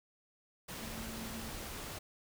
sine tone in noise, 224.7 Hz, A3, 37 cents sharp, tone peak -46 dBFS, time 0.82-1.5 s, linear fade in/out 10 ms, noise pink, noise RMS -44 dBFS, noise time 0.68-1.99 s, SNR -5 dB, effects none

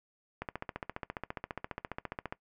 click train, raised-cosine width 0.5 ms, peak -21 dBFS, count 29, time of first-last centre 0.42-2.325 s, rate 14.7 Hz, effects noise-tail reverb RT60 0.1 s tail -20 dB re dry

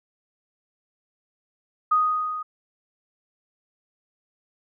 sine tone with level ramp, 1244.5 Hz, D#6, in tune, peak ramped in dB -15 to -29 dBFS, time 1.91-2.43 s, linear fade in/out 10 ms, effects none

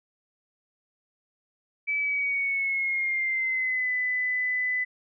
sine tone with pitch glide, 2300 to 2002 Hz, D7 to B6, -37 to +23 cents, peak -24 dBFS, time 1.87-4.85 s, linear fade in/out 20 ms, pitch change -240 cents, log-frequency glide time 1.98-3.91 s, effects none

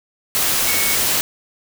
sine tone in noise, 2217 Hz, C#7, in tune, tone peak -24 dBFS, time 0.67-0.95 s, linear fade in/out 0 ms, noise white, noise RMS -18 dBFS, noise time 0.35-1.21 s, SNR -9 dB, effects none

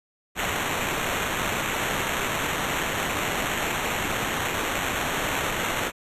violet noise with sample-and-hold, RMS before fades -27 dBFS, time 0.35-5.92 s, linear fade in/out 50 ms, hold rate 4900 Hz, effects resampled to 32000 Hz

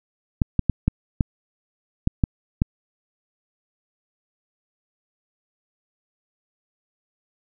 clicks, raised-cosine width 5 ms, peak -5 dBFS, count 8, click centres 0.418 / 0.593 / 0.697 / 0.88 / 1.208 / 2.074 / 2.238 / 2.619 s, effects none

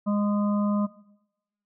harmonic tone, 205.7 Hz, G#3, 16 cents flat, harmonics 1 / 3 / 5 / 6, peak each -22 / -32 / -36 / -38 dBFS, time 0.06-0.87 s, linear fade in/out 20 ms, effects noise-tail reverb RT60 0.9 s tail -19 dB re dry

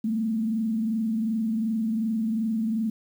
sine tone with frequency modulation, 221.9 Hz, A3, 15 cents sharp, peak -23 dBFS, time 0.04-2.9 s, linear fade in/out 5 ms, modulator 22.7 Hz, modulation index 0.49, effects 9-bit

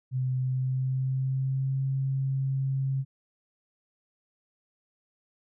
sine tone with pitch glide, 128.8 to 134.58 Hz, C3 to C3, -27 to +49 cents, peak -25 dBFS, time 0.11-3.05 s, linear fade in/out 50 ms, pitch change +76 cents, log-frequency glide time 0.4-1.82 s, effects none

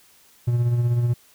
triangle tone with tremolo, 120 Hz, B2, 49 cents flat, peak -14 dBFS, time 0.47-1.14 s, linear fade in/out 10 ms, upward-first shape sine, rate 16 Hz, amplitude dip 40%, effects white hiss -55 dBFS RMS until 1.34 s

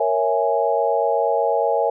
sine chord, A# half-diminished seventh, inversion none, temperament equal, 466.2 / 554.4 / 659.3 / 830.6 Hz, A#4 / C#5 / E5 / G#5, 0 / 0 / 0 / 0 cents, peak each -22 dBFS, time 0-1.9 s, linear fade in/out 5 ms, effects none

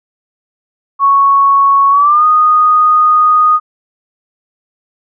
sine tone with pitch glide, 1108.7 to 1237.3 Hz, C#6 to D#6, 0 to -10 cents, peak -5 dBFS, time 0.99-3.6 s, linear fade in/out 50 ms, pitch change +190 cents, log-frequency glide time 1.9-2.25 s, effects none

